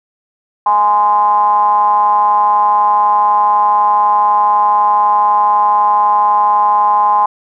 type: ring-modulated tone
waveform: triangle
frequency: 102 Hz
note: G#2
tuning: 31 cents flat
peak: -3 dBFS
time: 0.66-7.26 s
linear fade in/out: 5 ms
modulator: 934 Hz
effects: none